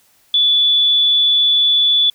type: tone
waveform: sine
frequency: 3454 Hz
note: A7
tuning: 33 cents flat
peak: -10 dBFS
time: 0.34-2.1 s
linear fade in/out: 2 ms
effects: white hiss -55 dBFS RMS until 2.14 s